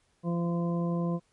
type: harmonic tone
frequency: 171.4 Hz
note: F3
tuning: 32 cents flat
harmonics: 1 / 2 / 3 / 4 / 6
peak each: -27 / -36 / -37 / -42 / -41 dBFS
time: 0.23-1.2 s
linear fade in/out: 50 ms
effects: pink hiss -70 dBFS RMS until 1.32 s + MP3 48 kbps